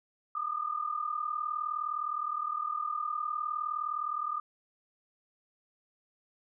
sine tone pair together, 1200 / 1239.5 Hz, D6 / D#6, +37 / -7 cents, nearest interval minor second, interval 56 cents, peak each -33 / -35 dBFS, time 0.35-4.4 s, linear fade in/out 5 ms, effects none

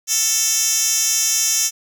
10% pulse tone with high-pass filter, 444 Hz, A4, 16 cents sharp, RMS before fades -18 dBFS, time 0.07-1.71 s, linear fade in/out 50 ms, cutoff 5600 Hz, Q 2.4, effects none

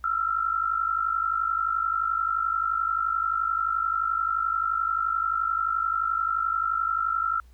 sine tone pair together, 1318.5 / 1370 Hz, E6 / F6, 0 / -34 cents, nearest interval minor second, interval 66 cents, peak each -26 dBFS, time 0.04-7.4 s, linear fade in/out 2 ms, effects added 60 Hz sine -49 dBFS peak until 7.53 s + pink hiss -65 dBFS RMS until 7.53 s

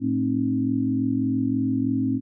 sine tone cluster, 111.9 / 219.7 / 265.7 / 309 Hz, A2 / A3 / C4 / D#4, +30 / -2 / +27 / -12 cents, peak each -29 / -29 / -22 / -30 dBFS, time 0-2.21 s, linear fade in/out 50 ms, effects none

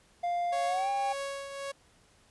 triangle tone with pitch glide, 699 to 798.3 Hz, F5 to G5, +1 to +31 cents, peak -26 dBFS, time 0.23-1.13 s, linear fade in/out 10 ms, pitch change +230 cents, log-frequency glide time 0.66-0.89 s
sawtooth tone with tremolo, 554.4 Hz, C#5, in tune, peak -29 dBFS, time 0.52-1.72 s, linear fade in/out 10 ms, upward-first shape triangle, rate 1.8 Hz, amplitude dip 60%
effects pink hiss -63 dBFS RMS until 2.3 s + resampled to 24000 Hz

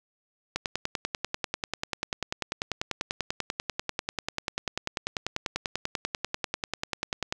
click train, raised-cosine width 0.2 ms, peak -11 dBFS, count 70, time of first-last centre 0.56-7.325 s, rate 10.2 Hz, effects none

